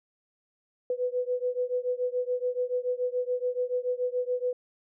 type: beating tone pair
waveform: sine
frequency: 494.4 / 501.4 Hz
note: B4 / B4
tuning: +2 / +26 cents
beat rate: 7 Hz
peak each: -29 / -30 dBFS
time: 0.9-4.53 s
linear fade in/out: 2 ms
effects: none